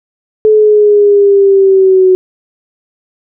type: exponential sweep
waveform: sine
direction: down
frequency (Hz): 432.7 to 370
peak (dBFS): -3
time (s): 0.45-2.15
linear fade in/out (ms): 0
effects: none

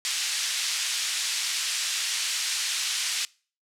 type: band-pass noise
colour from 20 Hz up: white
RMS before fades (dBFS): -28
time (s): 0.05-3.25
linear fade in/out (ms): 0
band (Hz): 2300 to 6500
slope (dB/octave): 12
effects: noise-tail reverb RT60 0.4 s tail -24 dB re dry + low-pass 11000 Hz 12 dB/octave

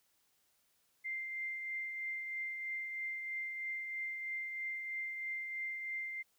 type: tone with tremolo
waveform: sine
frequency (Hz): 2093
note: C7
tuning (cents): 0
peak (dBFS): -36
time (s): 1.04-6.23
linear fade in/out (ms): 20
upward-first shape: triangle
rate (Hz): 3.1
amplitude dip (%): 40
effects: white hiss -75 dBFS RMS until 6.38 s

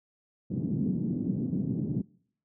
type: band-pass noise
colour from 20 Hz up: pink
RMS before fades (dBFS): -30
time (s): 0.5-2.02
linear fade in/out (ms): 10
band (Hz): 150 to 260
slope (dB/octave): 24
effects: noise-tail reverb RT60 0.6 s tail -24 dB re dry

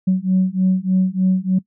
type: beating tone pair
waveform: sine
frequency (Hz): 185 / 188.3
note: F#3 / F#3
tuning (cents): 0 / +31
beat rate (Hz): 3.3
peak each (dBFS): -16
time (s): 0.07-1.59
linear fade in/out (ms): 10
effects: noise-tail reverb RT60 0.1 s tail -20 dB re dry + tanh soft clip ceiling -8 dBFS

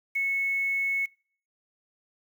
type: tone with quantisation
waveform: sine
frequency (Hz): 2200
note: C#7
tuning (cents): -14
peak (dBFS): -24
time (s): 0.15-1.06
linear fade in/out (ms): 10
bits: 8
effects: noise-tail reverb RT60 0.5 s tail -26 dB re dry

